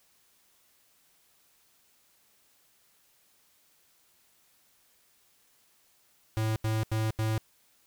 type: tone bursts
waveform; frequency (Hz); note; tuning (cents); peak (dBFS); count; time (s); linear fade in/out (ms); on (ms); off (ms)
square; 110; A2; 0; -27; 4; 6.37-7.379; 0; 190; 83
effects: white hiss -66 dBFS RMS until 7.86 s